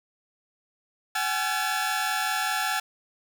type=tone cluster; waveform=sawtooth; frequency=759 / 839 / 1355 / 1723 Hz; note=F#5 / G#5 / E6 / A6; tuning=+44 / +17 / +47 / -37 cents; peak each=-27 dBFS; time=1.15-2.8 s; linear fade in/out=5 ms; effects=8-bit